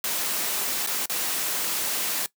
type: noise with dropouts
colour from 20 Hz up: white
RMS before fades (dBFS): -27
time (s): 0.04-2.26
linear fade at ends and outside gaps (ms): 1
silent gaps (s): 0.864-0.872 / 1.058-1.097
effects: noise-tail reverb RT60 0.1 s tail -19 dB re dry + high-pass 200 Hz 12 dB/octave